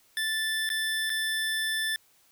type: tone with dropouts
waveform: 25% pulse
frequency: 1760 Hz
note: A6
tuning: in tune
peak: -23 dBFS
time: 0.17-1.96 s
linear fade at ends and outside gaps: 1 ms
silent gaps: 0.691-0.701 / 1.096-1.101 s
effects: white hiss -63 dBFS RMS until 2.31 s

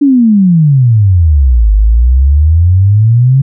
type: exponential two-way sweep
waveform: sine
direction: down then up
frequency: 293.1 to 49.87 to 138.2 Hz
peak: -3 dBFS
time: 0.01-3.42 s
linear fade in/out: 10 ms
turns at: 1.73 s
effects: none

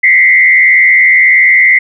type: tone with frequency modulation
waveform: sine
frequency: 2064 Hz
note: C7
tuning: 24 cents flat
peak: -3 dBFS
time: 0.03-1.79 s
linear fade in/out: 10 ms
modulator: 81.5 Hz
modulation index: 1.2
effects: none

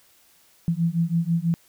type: beating tone pair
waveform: sine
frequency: 164.81 / 170.91 Hz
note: E3 / F3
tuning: 0 / -37 cents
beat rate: 6.1 Hz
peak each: -23 dBFS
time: 0.68-1.54 s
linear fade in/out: 0 ms
effects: white hiss -58 dBFS RMS until 1.68 s

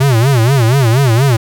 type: tone with vibrato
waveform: square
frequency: 125.2 Hz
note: B2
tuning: 24 cents sharp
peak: -8 dBFS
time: 0-1.37 s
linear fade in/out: 10 ms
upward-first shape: sine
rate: 4.2 Hz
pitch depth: 210 cents each way
effects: none

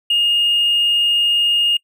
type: tone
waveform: triangle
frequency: 2843 Hz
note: F7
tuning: 30 cents sharp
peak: -10 dBFS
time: 0.1-1.77 s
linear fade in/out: 5 ms
effects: noise-tail reverb RT60 0.1 s tail -25 dB re dry + tanh soft clip ceiling -9 dBFS

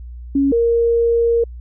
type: tone pair in turn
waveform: sine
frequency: 277.2 / 466.2 Hz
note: C#4 / A#4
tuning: 0 / 0 cents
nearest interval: major sixth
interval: 900 cents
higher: second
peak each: -12 dBFS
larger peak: neither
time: 0.35-0.52 / 0.52-1.44 s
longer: second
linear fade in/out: 5 ms
effects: added 60 Hz sine -30 dBFS peak until 1.6 s

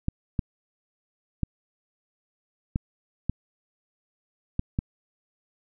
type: clicks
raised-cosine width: 5 ms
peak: -12 dBFS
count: 7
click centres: 0.084 / 0.392 / 1.433 / 2.759 / 3.296 / 4.594 / 4.789 s
effects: none

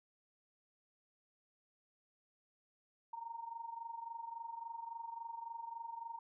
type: tone with amplitude modulation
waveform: sine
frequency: 924 Hz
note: A#5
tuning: 16 cents flat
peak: -40 dBFS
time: 3.13-6.19 s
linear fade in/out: 5 ms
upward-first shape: sine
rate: 23.6 Hz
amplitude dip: 75%
effects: none

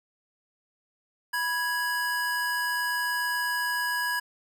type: tone pair together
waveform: square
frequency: 980.6 / 1661.2 Hz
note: B5 / G#6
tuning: -13 / 0 cents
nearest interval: major sixth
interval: 913 cents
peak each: -32 / -28 dBFS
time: 1.33-4.2 s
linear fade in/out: 10 ms
effects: none

